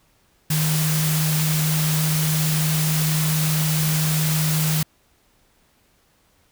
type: tone in noise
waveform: sine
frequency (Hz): 155.56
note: D#3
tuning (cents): 0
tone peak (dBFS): -19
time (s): 0.5-4.83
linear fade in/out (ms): 5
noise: white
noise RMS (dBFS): -25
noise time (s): 0.5-4.83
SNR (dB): +3
effects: pink hiss -61 dBFS RMS until 6.51 s